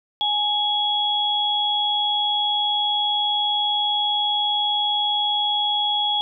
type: tone pair together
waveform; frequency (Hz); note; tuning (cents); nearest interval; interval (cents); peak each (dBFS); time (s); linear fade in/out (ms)
sine; 835 / 3340; G#5 / G#7; +9 / +9; 2 octaves; 2400; -24 / -20; 0.21-6.21; 0
effects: none